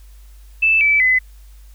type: tone with pitch steps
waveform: sine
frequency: 2637 / 2309 / 2022 Hz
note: E7 / D7 / B6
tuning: 0 / -30 / +40 cents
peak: -11 dBFS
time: 0.62-1.19 s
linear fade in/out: 10 ms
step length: 190 ms
effects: added 50 Hz sine -39 dBFS peak until 1.74 s + white hiss -55 dBFS RMS until 1.74 s